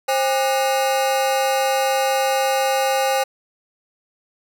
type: ring-modulated tone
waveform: 40% pulse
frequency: 669 Hz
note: E5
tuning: 25 cents sharp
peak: -13 dBFS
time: 0.08-3.24 s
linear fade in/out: 10 ms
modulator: 138 Hz
effects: none